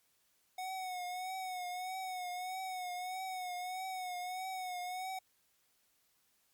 square tone with vibrato, 737 Hz, F#5, 7 cents flat, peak -39 dBFS, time 0.58-5.19 s, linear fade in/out 5 ms, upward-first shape triangle, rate 1.6 Hz, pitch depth 56 cents each way, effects white hiss -74 dBFS RMS until 6.53 s + MP3 96 kbps

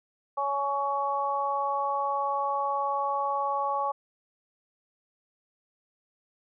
harmonic tone, 280.1 Hz, C#4, 18 cents sharp, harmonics 2 / 3 / 4, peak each -33 / -29 / -29 dBFS, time 0.37-3.92 s, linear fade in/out 10 ms, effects none

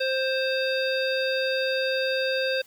harmonic tone, 526 Hz, C5, 9 cents sharp, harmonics 1 / 3 / 5 / 7 / 9, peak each -25 / -30 / -32 / -33 / -35 dBFS, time 0-2.62 s, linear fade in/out 10 ms, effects white hiss -55 dBFS RMS until 2.66 s

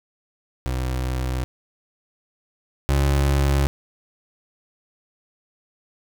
30% pulse tone pair in turn, 63.6 / 69.49 Hz, C2 / C#2, -48 / +5 cents, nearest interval major second, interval 153 cents, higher second, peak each -20 / -14 dBFS, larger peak second, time 0.66-1.44 / 2.89-3.67 s, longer neither, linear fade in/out 0 ms, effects none

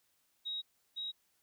sine tone pair in turn, 3800 / 3813 Hz, A#7 / A#7, +33 / +38 cents, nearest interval unison, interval 5 cents, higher second, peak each -36 / -37 dBFS, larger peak first, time 0.45-0.62 / 0.96-1.12 s, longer first, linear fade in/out 20 ms, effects white hiss -75 dBFS RMS until 1.42 s

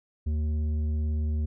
sine tone with tanh clipping, 76.5 Hz, D#2, 29 cents flat, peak -26 dBFS, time 0.26-1.46 s, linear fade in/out 10 ms, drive 8 dB, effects none

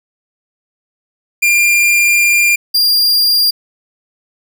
45% pulse tone pair in turn, 2396 / 4792 Hz, D7 / D8, +34 / +34 cents, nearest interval octave, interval 1200 cents, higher second, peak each -8 dBFS, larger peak neither, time 1.42-2.56 / 2.74-3.51 s, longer first, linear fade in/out 10 ms, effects none

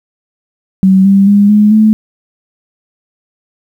sine tone with pitch steps, 190.2 / 196.45 / 202.9 / 209.6 / 216.5 Hz, F#3 / G3 / G#3 / G#3 / A3, +48 / +4 / -40 / +16 / -28 cents, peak -3 dBFS, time 0.83-1.93 s, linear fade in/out 0 ms, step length 220 ms, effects 7-bit

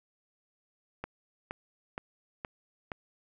click train, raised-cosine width 0.5 ms, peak -21 dBFS, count 5, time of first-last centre 1.04-2.918 s, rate 2.13 Hz, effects none

